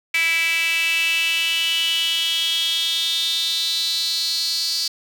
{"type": "tone with high-pass filter sweep", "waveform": "sawtooth", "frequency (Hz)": 329.6, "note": "E4", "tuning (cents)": 0, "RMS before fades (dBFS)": -21, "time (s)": [0.14, 4.88], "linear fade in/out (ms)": 5, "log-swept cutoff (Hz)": [2300, 4600], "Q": 8.2, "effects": []}